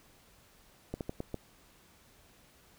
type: slowing click train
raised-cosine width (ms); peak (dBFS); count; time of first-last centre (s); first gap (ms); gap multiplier
2; -22; 5; 0.94-1.343; 68; 1.27
effects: pink hiss -62 dBFS RMS until 2.78 s